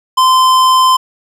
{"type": "tone with tanh clipping", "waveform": "sine", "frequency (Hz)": 1033, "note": "C6", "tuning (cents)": -22, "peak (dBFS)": -8, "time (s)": [0.17, 0.97], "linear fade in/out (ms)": 10, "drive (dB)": 18, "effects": []}